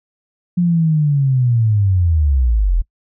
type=linear sweep; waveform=sine; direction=down; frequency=178.7 to 38.45 Hz; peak=-11 dBFS; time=0.57-2.82 s; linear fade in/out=10 ms; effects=noise-tail reverb RT60 0.1 s tail -24 dB re dry